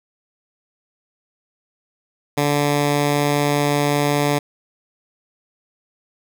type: tone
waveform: 10% pulse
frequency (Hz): 145.2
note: D3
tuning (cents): -19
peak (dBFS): -8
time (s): 2.37-4.39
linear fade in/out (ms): 10
effects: none